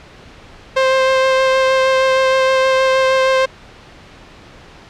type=tone with vibrato; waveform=sawtooth; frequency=526 Hz; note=C5; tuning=9 cents sharp; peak=-7 dBFS; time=0.76-3.46 s; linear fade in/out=10 ms; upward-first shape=sine; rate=6.4 Hz; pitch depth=10 cents each way; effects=pink hiss -40 dBFS RMS until 4.89 s + low-pass 4000 Hz 12 dB/octave